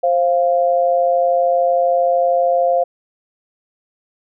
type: tone pair together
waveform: sine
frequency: 528 / 695 Hz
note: C5 / F5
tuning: +16 / -9 cents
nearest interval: perfect fourth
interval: 475 cents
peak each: -15 dBFS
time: 0.03-2.84 s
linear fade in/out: 10 ms
effects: none